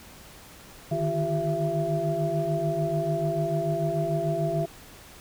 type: tone cluster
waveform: sine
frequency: 150.4 / 157.2 / 345 / 394.7 / 669 Hz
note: D3 / D#3 / F4 / G4 / E5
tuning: +42 / +18 / -21 / +12 / +25 cents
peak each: -31 / -29 / -33 / -33 / -27 dBFS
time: 0.91-4.66 s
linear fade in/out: 10 ms
effects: tanh soft clip ceiling -13 dBFS + pink hiss -48 dBFS RMS until 5.2 s